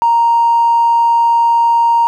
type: tone with tanh clipping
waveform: triangle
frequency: 932.3 Hz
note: A#5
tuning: in tune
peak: -7 dBFS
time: 0.02-2.07 s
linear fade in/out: 0 ms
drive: 1 dB
effects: none